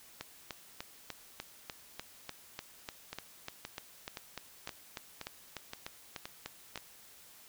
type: two click trains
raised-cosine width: 0.2 ms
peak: -23 / -22 dBFS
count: 8 / 23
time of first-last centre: 3.13-6.776 / 0.21-6.758 s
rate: 1.92 / 3.36 Hz
effects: white hiss -57 dBFS RMS until 7.48 s